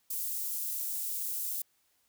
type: high-pass noise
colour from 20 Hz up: white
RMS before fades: -35 dBFS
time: 0.1-1.62 s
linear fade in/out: 5 ms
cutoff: 9700 Hz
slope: 12 dB/octave
effects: white hiss -72 dBFS RMS until 2.08 s